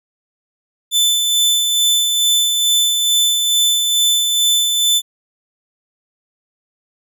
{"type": "tone with tremolo", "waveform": "sawtooth", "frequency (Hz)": 3520, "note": "A7", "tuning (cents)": 0, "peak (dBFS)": -8, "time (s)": [0.91, 5.02], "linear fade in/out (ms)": 50, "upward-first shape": "sine", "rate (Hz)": 2.3, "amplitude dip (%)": 35, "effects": []}